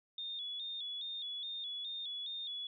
sine tone with vibrato, 3520 Hz, A7, in tune, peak -39 dBFS, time 0.18-2.67 s, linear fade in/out 2 ms, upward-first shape square, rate 2.4 Hz, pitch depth 61 cents each way, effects none

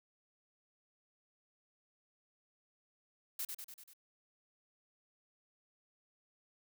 blue noise with echo, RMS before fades -39 dBFS, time 3.39-3.45 s, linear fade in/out 5 ms, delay 97 ms, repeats 5, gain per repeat -4 dB, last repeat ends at 3.935 s, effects none

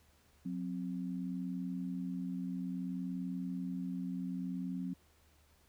sine tone pair together, 181.8 / 262.4 Hz, F#3 / C4, -30 / +5 cents, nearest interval tritone, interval 635 cents, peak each -38 / -40 dBFS, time 0.45-4.94 s, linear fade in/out 10 ms, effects added 75 Hz sine -68 dBFS peak until 5.68 s + pink hiss -69 dBFS RMS until 5.68 s

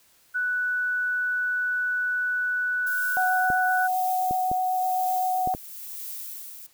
sine tone, 1483 Hz, F#6, 4 cents sharp, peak -23 dBFS, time 0.34-3.88 s, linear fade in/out 20 ms
violet noise with tremolo, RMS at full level -35 dBFS, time 2.86-6.67 s, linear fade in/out 10 ms, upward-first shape triangle, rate 1 Hz, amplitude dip 60%
sine tone with vibrato, 740 Hz, F#5, in tune, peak -22 dBFS, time 3.17-5.54 s, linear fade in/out 0 ms, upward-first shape triangle, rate 7.8 Hz, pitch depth 10 cents each way
clicks, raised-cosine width 2 ms, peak -19 dBFS, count 5, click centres 3.502 / 4.31 / 4.515 / 5.474 / 5.549 s
effects white hiss -60 dBFS RMS until 6.73 s

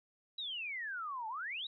sine exponential two-way sweep, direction down then up, 3951 to 851 to 3951 Hz, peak -38 dBFS, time 0.38-1.67 s, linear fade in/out 5 ms, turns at 1.28 s, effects none

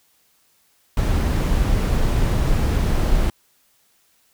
brown noise, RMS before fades -18 dBFS, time 0.97-3.3 s, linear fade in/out 2 ms, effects white hiss -61 dBFS RMS until 4.33 s

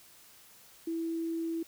sine tone, 329.6 Hz, E4, in tune, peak -31 dBFS, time 0.87-1.63 s, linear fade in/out 5 ms, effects white hiss -57 dBFS RMS until 1.67 s

